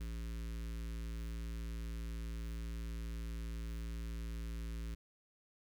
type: tone with notch filter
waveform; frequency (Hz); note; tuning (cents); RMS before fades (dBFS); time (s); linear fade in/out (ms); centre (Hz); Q
square; 56.2; A1; +37; -42; 0-4.95; 10; 740; 0.64
effects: none